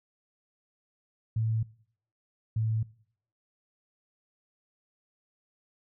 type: tone pair in turn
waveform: sine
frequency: 111.4 / 110.63 Hz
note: A2 / A2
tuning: +22 / +10 cents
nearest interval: unison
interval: 12 cents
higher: first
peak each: -25 dBFS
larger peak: neither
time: 1.36-1.63 / 2.56-2.83 s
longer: neither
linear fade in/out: 5 ms
effects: noise-tail reverb RT60 0.6 s tail -22 dB re dry